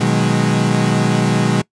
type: chord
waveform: 35% pulse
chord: G# minor seventh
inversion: first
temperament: equal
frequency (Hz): 123.47 / 155.56 / 185 / 207.7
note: B2 / D#3 / F#3 / G#3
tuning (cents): 0 / 0 / 0 / 0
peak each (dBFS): -17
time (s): 0-1.62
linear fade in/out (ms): 10
effects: noise-tail reverb RT60 0.1 s tail -22 dB re dry + resampled to 22050 Hz